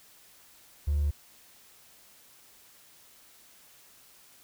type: tone with hard clipping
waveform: triangle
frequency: 73 Hz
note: D2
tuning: 10 cents flat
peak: -24 dBFS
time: 0.87-1.11 s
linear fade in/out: 10 ms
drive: 3 dB
effects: white hiss -57 dBFS RMS until 4.43 s